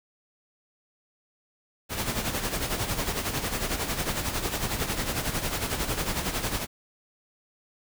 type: noise with tremolo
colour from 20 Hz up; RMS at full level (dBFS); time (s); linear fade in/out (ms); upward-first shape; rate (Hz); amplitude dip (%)
pink; -27; 1.89-6.67; 50; sine; 11; 60
effects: none